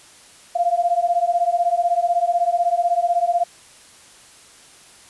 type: beating tone pair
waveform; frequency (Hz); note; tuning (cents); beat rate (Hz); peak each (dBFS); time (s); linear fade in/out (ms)
sine; 687 / 703; F5 / F5; -29 / +11; 16; -19; 0.55-3.44; 10
effects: white hiss -47 dBFS RMS until 5.09 s + resampled to 24000 Hz